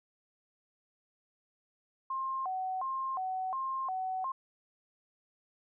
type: tone with vibrato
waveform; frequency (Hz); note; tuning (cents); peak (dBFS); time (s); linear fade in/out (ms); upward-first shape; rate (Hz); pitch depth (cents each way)
sine; 892; A5; +23; -32; 2.1-4.32; 5; square; 1.4; 300
effects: none